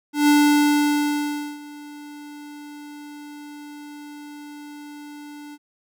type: tone with ADSR envelope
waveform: square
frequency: 293.7 Hz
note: D4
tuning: in tune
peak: -13 dBFS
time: 0.13-5.58 s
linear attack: 150 ms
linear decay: 1300 ms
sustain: -24 dB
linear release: 43 ms
effects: none